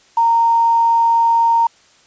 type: tone with quantisation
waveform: sine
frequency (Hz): 924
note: A#5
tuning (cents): -16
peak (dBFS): -10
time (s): 0.17-1.67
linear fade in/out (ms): 5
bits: 6
effects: white hiss -51 dBFS RMS until 2.06 s + resampled to 16000 Hz